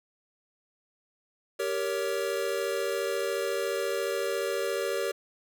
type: chord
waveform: square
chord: G diminished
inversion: none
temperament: equal with one note detuned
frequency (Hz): 392 / 466.2 / 563.4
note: G4 / Bb4 / Db5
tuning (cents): 0 / 0 / +28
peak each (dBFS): -33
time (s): 1.59-5.12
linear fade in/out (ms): 10
effects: none